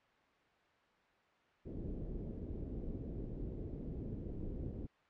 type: low-pass noise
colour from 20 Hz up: pink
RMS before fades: -43 dBFS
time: 1.65-4.87 s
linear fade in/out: 20 ms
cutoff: 430 Hz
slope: 24 dB/octave
effects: white hiss -69 dBFS RMS until 5.09 s + low-pass 2000 Hz 12 dB/octave